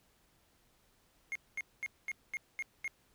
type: tone bursts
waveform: triangle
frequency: 2146 Hz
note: C7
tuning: 43 cents sharp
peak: -33 dBFS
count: 7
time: 1.32-2.878 s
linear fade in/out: 0 ms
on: 34 ms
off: 220 ms
effects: pink hiss -70 dBFS RMS until 3.14 s